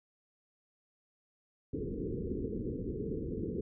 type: low-pass noise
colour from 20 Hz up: white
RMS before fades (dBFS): -37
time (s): 1.73-3.61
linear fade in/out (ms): 5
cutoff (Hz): 470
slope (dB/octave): 96
effects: none